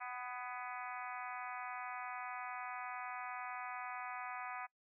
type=harmonic tone with a mistuned harmonic; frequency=248.9 Hz; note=B3; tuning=14 cents sharp; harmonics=3 / 4 / 5 / 6 / 7 / 8 / 9 / 10; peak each=-47 / -49 / -48 / -53 / -53 / -53 / -54 / -55 dBFS; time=0-4.67 s; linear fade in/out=20 ms; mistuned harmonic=7; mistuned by=-45 cents; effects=noise-tail reverb RT60 0.1 s tail -23 dB re dry